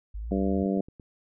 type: linear sweep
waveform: sine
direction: up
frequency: 49.04 to 82.41 Hz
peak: -32 dBFS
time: 0.14-0.64 s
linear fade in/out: 10 ms
type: harmonic tone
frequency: 97.3 Hz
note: G2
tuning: 12 cents flat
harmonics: 2 / 3 / 4 / 5 / 6 / 7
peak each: -26 / -30 / -32 / -34 / -36 / -37 dBFS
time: 0.31-0.81 s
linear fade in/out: 5 ms
type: click train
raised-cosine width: 3 ms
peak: -33 dBFS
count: 4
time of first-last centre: 0.66-0.998 s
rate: 8.88 Hz
effects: none